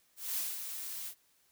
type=noise with ADSR envelope; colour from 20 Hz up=blue; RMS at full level=-34 dBFS; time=0.16-1.15 s; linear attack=200 ms; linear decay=200 ms; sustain=-7 dB; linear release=76 ms; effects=white hiss -70 dBFS RMS until 1.51 s